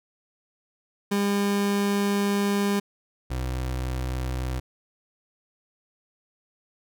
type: tone pair in turn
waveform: 30% pulse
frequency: 201.6 / 63.5 Hz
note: G3 / B1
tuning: +49 / +49 cents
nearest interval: octave + minor sixth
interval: 2000 cents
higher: first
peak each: -19 / -24 dBFS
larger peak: first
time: 1.11-2.8 / 3.3-4.6 s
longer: first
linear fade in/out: 10 ms
effects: none